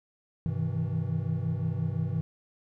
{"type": "tone cluster", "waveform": "triangle", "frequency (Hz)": [99.5, 128.1, 158.1, 163.9], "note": ["G2", "C3", "D#3", "E3"], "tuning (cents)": [26, -36, 28, -10], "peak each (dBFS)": -31, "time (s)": [0.46, 2.21], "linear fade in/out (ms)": 0, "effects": []}